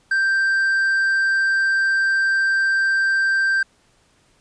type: tone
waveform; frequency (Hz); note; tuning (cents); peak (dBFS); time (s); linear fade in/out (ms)
triangle; 1571; G6; +3; -14; 0.11-3.63; 5
effects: pink hiss -59 dBFS RMS until 4.4 s + resampled to 22050 Hz